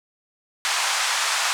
pink band-pass noise, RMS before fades -23 dBFS, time 0.65-1.53 s, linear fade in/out 0 ms, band 880 to 8700 Hz, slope 24 dB/octave, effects none

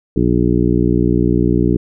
harmonic tone, 60 Hz, B1, 49 cents flat, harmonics 1 / 2 / 3 / 4 / 5 / 6 / 7, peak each -20 / -19 / -17 / -21 / -17 / -19 / -22 dBFS, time 0.16-1.77 s, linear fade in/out 5 ms, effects none

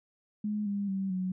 sine tone with pitch steps, 210.1 / 201.4 / 193.11 / 185.13 Hz, G#3 / G3 / G3 / F#3, +20 / +47 / -26 / +1 cents, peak -29 dBFS, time 0.44-1.32 s, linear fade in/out 5 ms, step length 220 ms, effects none

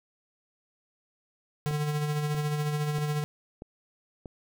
square tone with tremolo, 149.3 Hz, D3, 29 cents sharp, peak -26 dBFS, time 1.66-3.24 s, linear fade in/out 0 ms, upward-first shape sine, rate 14 Hz, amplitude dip 40%
click train, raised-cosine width 2 ms, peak -27 dBFS, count 5, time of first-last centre 1.71-4.258 s, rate 1.57 Hz
effects none

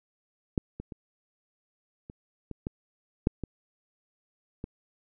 clicks, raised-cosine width 3 ms, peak -12 / -24 / -27 / -29 / -24 / -19 / -9 / -20 / -22 dBFS, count 9, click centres 0.578 / 0.8 / 0.922 / 2.099 / 2.513 / 2.669 / 3.271 / 3.437 / 4.641 s, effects none

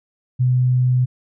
sine tone, 126.2 Hz, B2, 38 cents sharp, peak -13 dBFS, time 0.39-1.06 s, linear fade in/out 20 ms, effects none

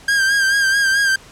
45% pulse tone with vibrato, 1600 Hz, G6, 35 cents sharp, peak -13 dBFS, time 0.08-1.16 s, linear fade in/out 5 ms, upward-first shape sine, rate 4.6 Hz, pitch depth 45 cents each way, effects pink hiss -43 dBFS RMS until 1.31 s + low-pass 9000 Hz 12 dB/octave

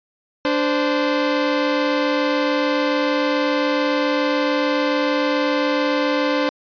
sawtooth tone pair together, 292.5 / 518 Hz, D4 / C5, -7 / -17 cents, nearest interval minor seventh, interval 990 cents, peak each -16 dBFS, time 0.45-6.49 s, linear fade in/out 0 ms, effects resampled to 11025 Hz

